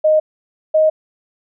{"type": "tone pair in turn", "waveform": "sine", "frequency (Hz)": [620, 625.4], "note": ["D#5", "D#5"], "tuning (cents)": [-6, 9], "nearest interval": "unison", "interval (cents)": 15, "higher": "second", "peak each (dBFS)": -9, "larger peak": "neither", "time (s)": [[0.04, 0.2], [0.74, 0.9]], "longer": "neither", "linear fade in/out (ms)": 10, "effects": []}